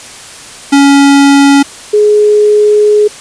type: tone pair in turn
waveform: square / sine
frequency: 280 / 419.5 Hz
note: C#4 / G#4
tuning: +18 / +17 cents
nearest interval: perfect fifth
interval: 699 cents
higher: second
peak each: -3 dBFS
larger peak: neither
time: 0.72-1.63 / 1.93-3.08 s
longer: second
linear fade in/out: 10 ms
effects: white hiss -29 dBFS RMS until 3.2 s + resampled to 22050 Hz